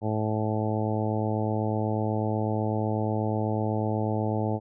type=harmonic tone; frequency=108.1 Hz; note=A2; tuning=30 cents flat; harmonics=1 / 2 / 3 / 4 / 5 / 6 / 7 / 8; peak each=-28 / -31 / -33 / -34 / -35 / -36 / -36 / -37 dBFS; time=0.01-4.6 s; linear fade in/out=50 ms; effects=none